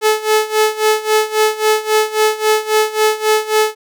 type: tone with tremolo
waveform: sawtooth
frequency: 431.7 Hz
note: A4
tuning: 33 cents flat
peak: -5 dBFS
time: 0.01-3.75 s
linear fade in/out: 50 ms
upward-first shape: sine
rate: 3.7 Hz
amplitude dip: 85%
effects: none